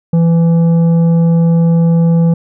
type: tone with tanh clipping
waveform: sine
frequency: 167 Hz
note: E3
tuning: 23 cents sharp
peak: -8 dBFS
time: 0.13-2.34 s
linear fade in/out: 5 ms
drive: 8 dB
effects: none